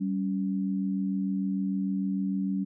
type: tone pair together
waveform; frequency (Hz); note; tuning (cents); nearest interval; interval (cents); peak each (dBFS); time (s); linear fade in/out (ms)
sine; 193.34 / 280; G3 / C#4; -24 / +18; tritone; 642; -27 / -32; 0-2.65; 20
effects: none